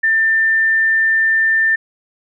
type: tone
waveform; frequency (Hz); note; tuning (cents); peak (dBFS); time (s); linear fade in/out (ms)
sine; 1790; A6; +29; -11; 0.03-1.76; 10
effects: none